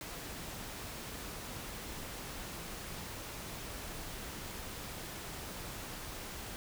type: noise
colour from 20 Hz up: pink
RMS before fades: -44 dBFS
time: 0.01-6.56 s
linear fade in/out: 0 ms
effects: none